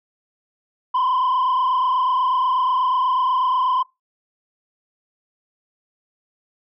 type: tone with frequency modulation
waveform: sine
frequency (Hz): 1022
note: C6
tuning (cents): -41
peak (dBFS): -14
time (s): 0.94-3.83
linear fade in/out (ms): 10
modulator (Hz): 28.2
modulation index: 1.4
effects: noise-tail reverb RT60 0.2 s tail -23 dB re dry + tanh soft clip ceiling -15 dBFS